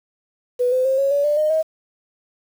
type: tone with pitch steps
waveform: sine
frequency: 493.9 / 511.9 / 530.6 / 549.9 / 570 / 590.8 / 612.3 / 634.6 Hz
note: B4 / C5 / C5 / C#5 / C#5 / D5 / D#5 / D#5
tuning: 0 / -38 / +24 / -14 / +48 / +10 / -28 / +34 cents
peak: -15 dBFS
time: 0.59-1.63 s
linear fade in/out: 20 ms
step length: 130 ms
effects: 7-bit